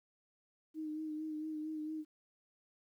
sine tone with vibrato, 309.8 Hz, D#4, 7 cents flat, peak -38 dBFS, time 0.74-2.05 s, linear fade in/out 50 ms, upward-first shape sine, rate 4.4 Hz, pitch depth 28 cents each way, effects 12-bit

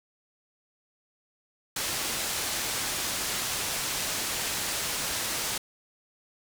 white low-pass noise, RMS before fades -31 dBFS, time 1.76-5.58 s, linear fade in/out 5 ms, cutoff 9300 Hz, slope 12 dB/octave, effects none

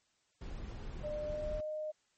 brown noise, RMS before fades -43 dBFS, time 0.41-1.61 s, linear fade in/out 5 ms
sine tone with pitch glide, 600 to 614.7 Hz, D5 to D#5, +37 to -21 cents, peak -36 dBFS, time 1.03-1.92 s, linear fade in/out 20 ms, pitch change +42 cents, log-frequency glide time 1.21-1.69 s
effects white hiss -75 dBFS RMS until 2.17 s + MP3 32 kbps

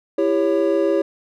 triangle chord, C# diminished, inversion first, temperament just, 332.6 / 399.1 / 554.4 Hz, E4 / G4 / C#5, +16 / +31 / 0 cents, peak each -18 dBFS, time 0.18-1.02 s, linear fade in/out 5 ms, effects none

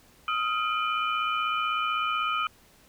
sine tone cluster, 1260 / 1376 / 2409 / 3007 Hz, D#6 / F6 / D7 / F#7, +21 / -26 / +43 / +27 cents, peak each -27 / -32 / -33 / -35 dBFS, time 0.28-2.47 s, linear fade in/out 2 ms, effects pink hiss -58 dBFS RMS until 2.88 s

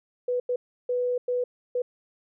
sine tone bursts at uneven times, 493.9 Hz, B4, in tune, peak -23 dBFS, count 5, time 0.28-0.4 / 0.49-0.56 / 0.89-1.18 / 1.28-1.44 / 1.75-1.82 s, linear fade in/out 5 ms, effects none

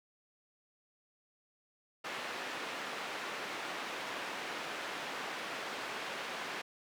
white band-pass noise, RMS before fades -41 dBFS, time 2.04-6.62 s, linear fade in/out 10 ms, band 270 to 2300 Hz, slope 12 dB/octave, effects none

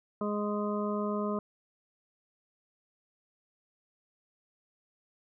harmonic tone, 207.7 Hz, G#3, in tune, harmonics 1 / 2 / 3 / 5 / 6, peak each -32 / -35 / -37 / -39 / -40 dBFS, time 0.21-1.39 s, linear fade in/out 2 ms, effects none

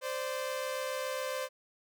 sawtooth tone pair together, 520.2 / 587.3 Hz, C5 / D5, -10 / 0 cents, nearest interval major second, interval 210 cents, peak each -31 / -35 dBFS, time 0.01-1.49 s, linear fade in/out 50 ms, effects none

